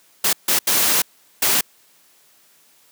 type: noise bursts at uneven times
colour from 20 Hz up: white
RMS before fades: -17 dBFS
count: 4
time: 0.24-0.33 / 0.48-0.59 / 0.67-1.02 / 1.42-1.61 s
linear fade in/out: 5 ms
effects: white hiss -55 dBFS RMS until 2.91 s + high-pass 150 Hz 12 dB/octave